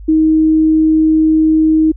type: tone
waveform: sine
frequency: 314.8 Hz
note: D#4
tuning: 20 cents sharp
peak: -7 dBFS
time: 0.08-1.92 s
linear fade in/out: 10 ms
effects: added 50 Hz sine -28 dBFS peak until 1.96 s